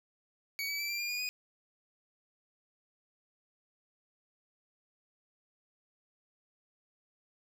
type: tone with pitch steps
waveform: 25% pulse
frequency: 2255 / 2290 / 2326 / 2363 / 2400 / 2438 / 2476 Hz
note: C#7 / D7 / D7 / D7 / D7 / D#7 / D#7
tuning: +29 / -44 / -17 / +10 / +37 / -36 / -9 cents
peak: -30 dBFS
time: 0.59-1.29 s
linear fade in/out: 0 ms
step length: 100 ms
effects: none